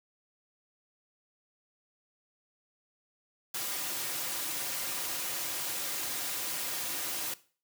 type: noise with comb filter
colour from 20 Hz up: white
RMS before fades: -35 dBFS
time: 3.54-7.34 s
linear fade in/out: 5 ms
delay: 4.6 ms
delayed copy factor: -0.5
effects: noise-tail reverb RT60 0.4 s tail -18 dB re dry + high-pass 150 Hz 12 dB/octave